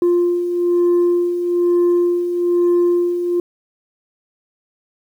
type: beating tone pair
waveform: sine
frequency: 349.2 / 350.3 Hz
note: F4 / F4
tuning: 0 / +5 cents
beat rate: 1.1 Hz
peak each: -19 / -12 dBFS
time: 0.02-3.4 s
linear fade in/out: 2 ms
effects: tanh soft clip ceiling -10 dBFS + 8-bit